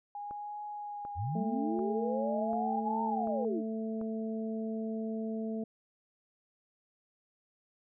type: tone with vibrato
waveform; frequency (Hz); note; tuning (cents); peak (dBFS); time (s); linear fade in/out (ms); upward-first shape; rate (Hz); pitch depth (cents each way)
sine; 819; G#5; -24; -38; 0.15-3.45; 2; triangle; 0.52; 34
type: click train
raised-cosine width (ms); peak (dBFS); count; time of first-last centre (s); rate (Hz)
1; -33; 6; 0.31-4.014; 1.35
type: linear two-way sweep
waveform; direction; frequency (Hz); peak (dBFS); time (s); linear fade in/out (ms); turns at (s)
sine; up then down; 74.6 to 920 to 267.7; -32; 1.15-3.63; 50; 3.04
type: harmonic tone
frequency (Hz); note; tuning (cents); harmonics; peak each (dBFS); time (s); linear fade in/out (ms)
221.3; A3; +10; 1 / 2 / 3; -34 / -40 / -44; 1.35-5.64; 5
effects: none